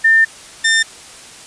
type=tone pair in turn; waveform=sine / sawtooth; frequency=1800 / 1800 Hz; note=A6 / A6; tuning=+39 / +39 cents; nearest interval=unison; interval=0 cents; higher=neither; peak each=-7 dBFS; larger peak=neither; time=0.04-0.25 / 0.64-0.83 s; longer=first; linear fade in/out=10 ms; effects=white hiss -37 dBFS RMS until 1.46 s + resampled to 22050 Hz